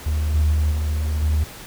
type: tone with level steps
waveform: triangle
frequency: 76 Hz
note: D#2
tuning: 40 cents flat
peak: -16 / -11 / -13 / -17 / -13 dBFS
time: 0.06-1.44 s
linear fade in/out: 5 ms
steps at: 0.34 / 0.52 / 0.71 / 1.22 s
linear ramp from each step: 10 ms
effects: tanh soft clip ceiling -11 dBFS + pink hiss -38 dBFS RMS until 1.66 s